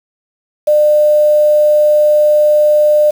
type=tone with quantisation; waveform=sine; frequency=600 Hz; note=D5; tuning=37 cents sharp; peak=-6 dBFS; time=0.67-3.11 s; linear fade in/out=10 ms; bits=5; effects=none